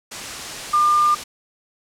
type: tone in noise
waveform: sine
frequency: 1200 Hz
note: D6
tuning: 37 cents sharp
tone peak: -13 dBFS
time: 0.73-1.15 s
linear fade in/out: 10 ms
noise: white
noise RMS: -30 dBFS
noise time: 0.11-1.24 s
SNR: +14 dB
effects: low-pass 8000 Hz 12 dB/octave